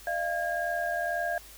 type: tone cluster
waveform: sine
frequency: 606 / 688 / 1629 Hz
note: D#5 / F5 / G#6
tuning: -46 / -26 / -34 cents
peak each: -35 / -30 / -32 dBFS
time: 0.07-1.38 s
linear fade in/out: 2 ms
effects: added 50 Hz sine -53 dBFS peak until 1.57 s + white hiss -50 dBFS RMS until 1.57 s